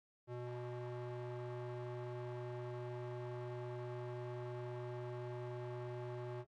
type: tone with band-pass filter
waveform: square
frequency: 122.3 Hz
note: B2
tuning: 16 cents flat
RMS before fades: -45 dBFS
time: 0.27-6.45 s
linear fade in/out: 50 ms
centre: 440 Hz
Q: 0.76
effects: AAC 32 kbps